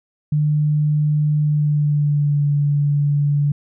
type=tone with pitch glide; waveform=sine; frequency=150 to 144.72 Hz; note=D3 to D3; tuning=+37 to -25 cents; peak=-14 dBFS; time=0.32-3.52 s; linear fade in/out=5 ms; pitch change=-62 cents; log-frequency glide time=1.42-2.46 s; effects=none